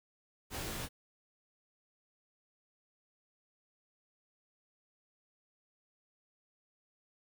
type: noise with comb filter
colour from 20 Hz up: pink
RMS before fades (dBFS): -40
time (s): 0.5-0.89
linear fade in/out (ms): 50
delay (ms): 20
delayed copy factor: -0.8
effects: none